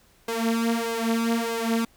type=tone with flanger; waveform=sawtooth; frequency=229.4 Hz; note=A#3; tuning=28 cents flat; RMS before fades=-25 dBFS; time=0.28-1.85 s; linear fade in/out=5 ms; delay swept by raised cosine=1.9 to 5.2 ms; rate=1.6 Hz; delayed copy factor=+0.8; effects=pink hiss -59 dBFS RMS until 1.96 s